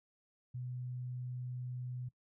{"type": "tone", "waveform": "sine", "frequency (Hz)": 125, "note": "B2", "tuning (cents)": 21, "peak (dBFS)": -39, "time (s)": [0.54, 2.09], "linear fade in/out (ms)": 10, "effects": ["noise-tail reverb RT60 0.1 s tail -19 dB re dry"]}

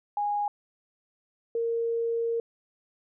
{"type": "tone pair in turn", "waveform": "sine", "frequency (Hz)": [824, 462.5], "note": ["G#5", "A#4"], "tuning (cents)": [-14, -14], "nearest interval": "minor seventh", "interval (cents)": 1000, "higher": "first", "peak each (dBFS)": -25, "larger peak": "neither", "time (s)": [[0.17, 0.48], [1.55, 2.4]], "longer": "second", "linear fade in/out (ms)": 2, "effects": []}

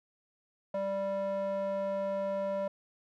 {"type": "tone with band-pass filter", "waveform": "square", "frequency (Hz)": 196, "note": "G3", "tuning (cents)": 0, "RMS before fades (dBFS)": -33, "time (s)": [0.74, 2.68], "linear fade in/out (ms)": 5, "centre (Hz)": 680, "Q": 5.6, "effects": []}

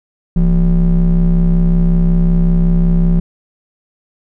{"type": "ring-modulated tone", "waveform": "triangle", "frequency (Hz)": 101.7, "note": "G#2", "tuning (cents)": -36, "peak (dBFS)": -3, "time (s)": [0.36, 3.2], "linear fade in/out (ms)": 5, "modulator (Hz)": 69, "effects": []}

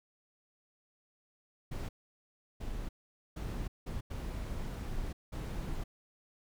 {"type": "noise bursts at uneven times", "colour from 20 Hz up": "brown", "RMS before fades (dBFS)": -38, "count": 6, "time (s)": [[1.71, 1.89], [2.6, 2.89], [3.36, 3.68], [3.86, 4.01], [4.1, 5.13], [5.32, 5.84]], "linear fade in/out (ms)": 10, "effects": []}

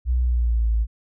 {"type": "tone with pitch glide", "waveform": "sine", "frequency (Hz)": [61.74, 55.32], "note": ["B1", "A1"], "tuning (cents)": [0, 10], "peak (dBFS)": -17, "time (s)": [0.05, 0.87], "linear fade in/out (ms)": 50, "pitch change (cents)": -190, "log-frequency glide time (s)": [0.22, 0.71], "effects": []}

